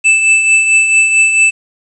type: tone with tremolo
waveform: square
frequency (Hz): 2637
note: E7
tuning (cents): 0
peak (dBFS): -5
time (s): 0.04-1.51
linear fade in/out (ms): 20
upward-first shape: triangle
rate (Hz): 4.5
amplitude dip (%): 55
effects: resampled to 22050 Hz + 7-bit